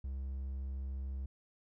triangle tone, 66.8 Hz, C2, 36 cents sharp, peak -35 dBFS, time 0.04-1.26 s, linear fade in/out 5 ms, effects none

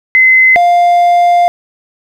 sine / triangle tone pair in turn, 2050 / 700.1 Hz, C7 / F5, -36 / +4 cents, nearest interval octave + perfect fifth, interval 1860 cents, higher first, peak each -3 dBFS, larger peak neither, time 0.15-0.56 / 0.56-1.48 s, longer second, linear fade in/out 0 ms, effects 7-bit

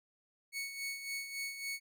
sawtooth tone with tremolo, 2217 Hz, C#7, in tune, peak -33 dBFS, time 0.52-1.8 s, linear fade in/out 50 ms, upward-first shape sine, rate 3.6 Hz, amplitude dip 60%, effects none

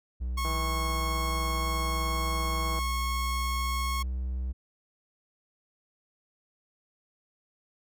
triangle tone with pitch glide, 61.74 to 63.48 Hz, B1 to B1, 0 to +48 cents, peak -27 dBFS, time 0.2-4.53 s, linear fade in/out 20 ms, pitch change +48 cents, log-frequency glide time 3.21-4.05 s
sawtooth tone, 1093 Hz, C#6, 25 cents flat, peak -27 dBFS, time 0.37-4.03 s, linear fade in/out 10 ms
click train, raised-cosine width 1 ms, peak -25 dBFS, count 380, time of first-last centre 0.45-2.79 s, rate 162 Hz
effects none

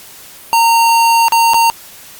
square tone with dropouts, 920 Hz, A#5, 23 cents flat, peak -8 dBFS, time 0.53-1.7 s, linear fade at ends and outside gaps 0 ms, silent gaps 1.283-1.322 / 1.535-1.543 s, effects white hiss -36 dBFS RMS until 2.19 s + Opus 48 kbps

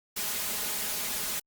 white noise with comb filter, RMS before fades -32 dBFS, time 0.16-1.4 s, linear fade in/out 10 ms, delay 4.8 ms, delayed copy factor +0.65, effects Opus 48 kbps

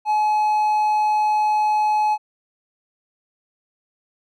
triangle tone, 850 Hz, G#5, 40 cents sharp, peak -14 dBFS, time 0.05-2.18 s, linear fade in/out 50 ms, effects none

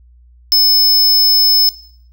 square tone, 5220 Hz, E8, 18 cents flat, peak -8 dBFS, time 0.52-1.69 s, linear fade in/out 0 ms, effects noise-tail reverb RT60 0.6 s tail -17 dB re dry + added 60 Hz sine -42 dBFS peak until 2.12 s

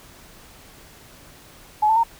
sine tone with pitch steps, 850 / 884.6 / 920.5 Hz, G#5 / A5 / A#5, +40 / +9 / -22 cents, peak -14 dBFS, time 1.82-2.036 s, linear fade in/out 10 ms, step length 72 ms, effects pink hiss -47 dBFS RMS until 2.19 s

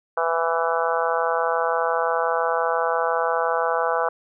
harmonic tone, 165.8 Hz, E3, 10 cents sharp, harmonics 3 / 4 / 5 / 6 / 7 / 8 / 9, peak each -25 / -26 / -27 / -28 / -28 / -29 / -30 dBFS, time 0.17-4.09 s, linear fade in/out 5 ms, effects none

